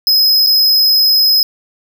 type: tone with dropouts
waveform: square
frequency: 5090 Hz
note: D#8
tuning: 39 cents sharp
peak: -8 dBFS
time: 0.07-1.43 s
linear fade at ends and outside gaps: 1 ms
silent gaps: 0.464-0.47 s
effects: none